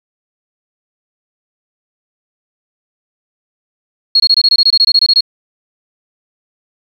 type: tone bursts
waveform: sine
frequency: 4307 Hz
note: C8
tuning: 49 cents sharp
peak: -5 dBFS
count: 15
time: 4.15-5.208 s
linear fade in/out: 5 ms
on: 50 ms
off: 22 ms
effects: 7-bit